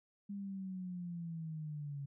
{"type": "linear sweep", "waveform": "sine", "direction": "down", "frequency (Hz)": [202.8, 138.59], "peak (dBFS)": -40, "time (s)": [0.29, 2.06], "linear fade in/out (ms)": 10, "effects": []}